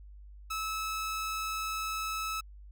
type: tone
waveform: sawtooth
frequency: 1300 Hz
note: E6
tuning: 24 cents flat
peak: -29 dBFS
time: 0.5-2.41 s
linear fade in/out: 10 ms
effects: added 50 Hz sine -47 dBFS peak until 2.71 s